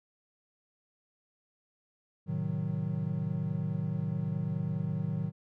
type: chord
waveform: triangle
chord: A diminished seventh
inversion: none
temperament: equal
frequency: 110 / 130.81 / 155.56 / 185 Hz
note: A2 / C3 / Eb3 / Gb3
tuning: 0 / 0 / 0 / 0 cents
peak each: -35 / -37 / -31 / -34 dBFS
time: 2.26-5.32 s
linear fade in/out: 50 ms
effects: none